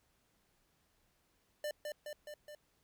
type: tone with echo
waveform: square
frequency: 596 Hz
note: D5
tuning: 25 cents sharp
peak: -37 dBFS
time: 1.64-1.71 s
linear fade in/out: 2 ms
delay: 210 ms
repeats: 4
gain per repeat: -3 dB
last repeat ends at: 2.55 s
effects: pink hiss -75 dBFS RMS until 2.83 s